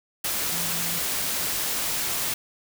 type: tone in noise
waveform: sine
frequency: 170 Hz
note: F3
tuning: 46 cents flat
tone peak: -37 dBFS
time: 0.52-0.99 s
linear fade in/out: 5 ms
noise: white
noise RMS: -27 dBFS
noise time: 0.24-2.34 s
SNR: -13 dB
effects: none